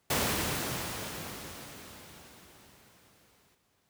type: noise with exponential decay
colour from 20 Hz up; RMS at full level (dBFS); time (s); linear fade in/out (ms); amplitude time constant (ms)
pink; -27; 0.1-3.55; 5; 750
effects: pink hiss -72 dBFS RMS until 3.89 s + high-pass 80 Hz 12 dB/octave